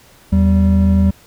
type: tone pair together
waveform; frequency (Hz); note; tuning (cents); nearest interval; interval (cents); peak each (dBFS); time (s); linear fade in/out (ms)
triangle; 81.2 / 193.41; E2 / G3; -26 / -23; octave + minor third; 1503; -10; 0.32-1.11; 10
effects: pink hiss -47 dBFS RMS until 1.26 s